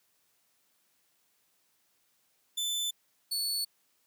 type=tone pair in turn; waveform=sawtooth; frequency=3520 / 4435 Hz; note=A7 / C#8; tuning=0 / 0 cents; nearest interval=major third; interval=400 cents; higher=second; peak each=-27 dBFS; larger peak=neither; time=2.57-2.91 / 3.31-3.65 s; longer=neither; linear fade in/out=10 ms; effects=white hiss -72 dBFS RMS until 4.06 s + high-pass 100 Hz 12 dB/octave